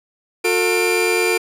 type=tone cluster; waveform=40% pulse; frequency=360.3 / 449.2 / 2372 Hz; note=F#4 / A4 / D7; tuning=-46 / +36 / +17 cents; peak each=-19 dBFS; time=0.44-1.38 s; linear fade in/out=10 ms; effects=resampled to 32000 Hz